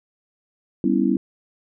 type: chord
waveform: sine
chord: C# half-diminished seventh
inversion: second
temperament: equal with one note detuned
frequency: 196 / 246.9 / 278.9 / 329.6 Hz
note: G3 / B3 / C#4 / E4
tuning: 0 / 0 / +11 / 0 cents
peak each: -22 dBFS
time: 0.84-1.17 s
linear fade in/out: 2 ms
effects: none